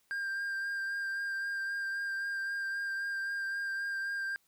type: tone with vibrato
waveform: triangle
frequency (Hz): 1594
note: G6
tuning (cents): +28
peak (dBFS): -31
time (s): 0.11-4.36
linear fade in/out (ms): 0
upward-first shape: sine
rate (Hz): 3.8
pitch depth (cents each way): 18
effects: white hiss -72 dBFS RMS until 4.47 s